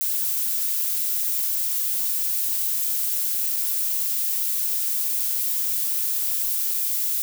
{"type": "noise with dropouts", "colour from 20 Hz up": "violet", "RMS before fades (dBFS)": -24, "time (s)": [0.01, 7.22], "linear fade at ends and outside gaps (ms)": 0, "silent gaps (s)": [[3.562, 3.566], [6.74, 6.744]], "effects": []}